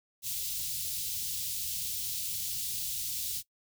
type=band-stop noise; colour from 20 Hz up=white; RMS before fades=-35 dBFS; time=0.22-3.43 s; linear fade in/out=50 ms; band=150 to 3200 Hz; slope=24 dB/octave; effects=noise-tail reverb RT60 0.1 s tail -20 dB re dry